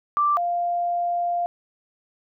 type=tone pair in turn; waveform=sine; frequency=1174.7 / 697.7 Hz; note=D6 / F5; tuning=0 / -2 cents; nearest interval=major sixth; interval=902 cents; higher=first; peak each=-17 / -21 dBFS; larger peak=first; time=0.17-0.37 / 0.37-1.46 s; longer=second; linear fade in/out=0 ms; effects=none